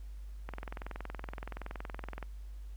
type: click train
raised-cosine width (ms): 0.5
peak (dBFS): -26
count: 38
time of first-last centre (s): 0.49-2.227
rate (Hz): 21.3
effects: added 50 Hz sine -42 dBFS peak until 2.76 s + pink hiss -67 dBFS RMS until 2.76 s